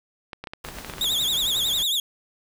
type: clicks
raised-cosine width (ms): 0.3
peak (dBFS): -18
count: 12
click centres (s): 0.332 / 0.44 / 0.472 / 0.535 / 0.649 / 0.687 / 0.786 / 0.847 / 0.898 / 0.937 / 0.983 / 1.043
type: noise with tremolo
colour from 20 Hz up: pink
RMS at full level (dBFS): -38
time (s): 0.64-1.83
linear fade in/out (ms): 5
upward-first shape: sine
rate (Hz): 8.8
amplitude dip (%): 30
type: tone with vibrato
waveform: 40% pulse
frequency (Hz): 3542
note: A7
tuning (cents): +11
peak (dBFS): -20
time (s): 1.01-2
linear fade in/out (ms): 2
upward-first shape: triangle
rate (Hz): 11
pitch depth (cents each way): 170
effects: none